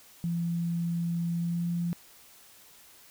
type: tone with pitch glide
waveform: sine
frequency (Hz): 170 to 172.17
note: F3 to F3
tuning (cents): -46 to -24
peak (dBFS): -27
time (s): 0.24-1.93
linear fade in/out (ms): 0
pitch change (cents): +22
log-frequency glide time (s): 1.37-1.66
effects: white hiss -55 dBFS RMS until 3.1 s